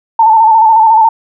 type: tone with vibrato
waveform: sine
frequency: 888 Hz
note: A5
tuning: 16 cents sharp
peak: -3 dBFS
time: 0.19-1.09 s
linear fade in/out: 5 ms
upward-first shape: square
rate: 14 Hz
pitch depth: 43 cents each way
effects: none